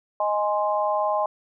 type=chord; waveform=sine; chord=Ab major; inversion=second; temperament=equal; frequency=622.3 / 830.6 / 1046.5 Hz; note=Eb5 / Ab5 / C6; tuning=0 / 0 / 0 cents; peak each=-24 / -25 / -26 dBFS; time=0.2-1.26 s; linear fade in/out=2 ms; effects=none